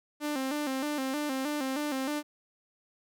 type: tone with vibrato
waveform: sawtooth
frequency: 280.3 Hz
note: C#4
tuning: 19 cents sharp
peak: -26 dBFS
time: 0.2-2.23 s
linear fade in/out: 50 ms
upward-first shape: square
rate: 3.2 Hz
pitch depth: 100 cents each way
effects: none